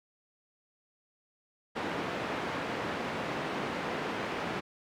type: band-pass noise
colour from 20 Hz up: pink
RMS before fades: -35 dBFS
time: 1.75-4.61 s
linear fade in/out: 20 ms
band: 200 to 2300 Hz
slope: 12 dB/octave
effects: none